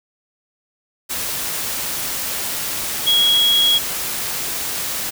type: tone in noise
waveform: sine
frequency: 3314 Hz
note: G#7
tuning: 4 cents flat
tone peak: -12 dBFS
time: 3.06-3.79 s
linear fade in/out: 20 ms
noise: white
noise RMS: -24 dBFS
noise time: 1.09-5.11 s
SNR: +9 dB
effects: none